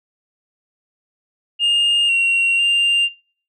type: tone with pitch steps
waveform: sine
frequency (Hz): 2826 / 2747 / 2793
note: F7 / F7 / F7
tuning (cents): +20 / -29 / -1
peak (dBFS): -11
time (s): 1.59-3.09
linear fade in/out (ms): 50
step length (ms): 500
effects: noise-tail reverb RT60 0.5 s tail -23 dB re dry + tanh soft clip ceiling -12 dBFS